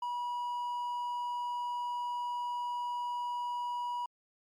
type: tone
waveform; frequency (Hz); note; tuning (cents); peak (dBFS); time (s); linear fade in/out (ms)
triangle; 970; B5; -31; -31; 0.02-4.06; 5
effects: MP3 96 kbps